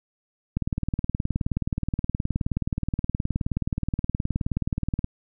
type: click train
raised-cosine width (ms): 5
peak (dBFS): -12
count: 86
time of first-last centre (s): 0.57-5.044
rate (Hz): 19
effects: none